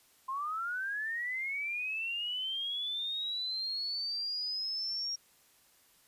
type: linear sweep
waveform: sine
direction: up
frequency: 1038 to 5620 Hz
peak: -33 dBFS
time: 0.28-5.16 s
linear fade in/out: 10 ms
effects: white hiss -65 dBFS RMS until 6.07 s + resampled to 32000 Hz